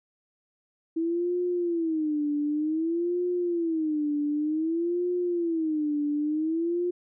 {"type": "tone with vibrato", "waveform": "sine", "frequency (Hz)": 323.2, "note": "E4", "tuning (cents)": -34, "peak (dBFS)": -24, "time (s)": [0.96, 6.91], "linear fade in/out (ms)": 10, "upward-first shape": "sine", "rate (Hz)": 0.54, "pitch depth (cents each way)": 170, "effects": []}